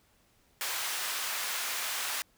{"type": "high-pass noise", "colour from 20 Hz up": "pink", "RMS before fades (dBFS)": -34, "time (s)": [0.61, 2.22], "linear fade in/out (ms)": 0, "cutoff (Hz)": 1200, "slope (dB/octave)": 12, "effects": ["pink hiss -67 dBFS RMS until 2.37 s"]}